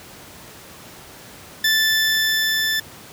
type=tone with level ramp; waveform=20% pulse; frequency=1759 Hz; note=A6; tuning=1 cent flat; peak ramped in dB=-10 to -14 dBFS; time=1.64-2.8 s; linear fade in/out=5 ms; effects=pink hiss -41 dBFS RMS until 3.12 s + high-pass 80 Hz 12 dB/octave